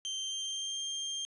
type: tone with pitch glide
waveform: 30% pulse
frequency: 3136 to 3187 Hz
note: G7 to G7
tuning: 0 to +28 cents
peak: -32 dBFS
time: 0.05-1.25 s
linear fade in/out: 0 ms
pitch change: +28 cents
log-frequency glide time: 0.19-0.82 s
effects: resampled to 24000 Hz + 12-bit